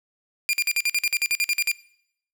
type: tone bursts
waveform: sawtooth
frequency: 2399 Hz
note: D7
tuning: 36 cents sharp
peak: -16 dBFS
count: 14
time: 0.49-1.715 s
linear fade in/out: 0 ms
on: 42 ms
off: 49 ms
effects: noise-tail reverb RT60 0.7 s tail -21 dB re dry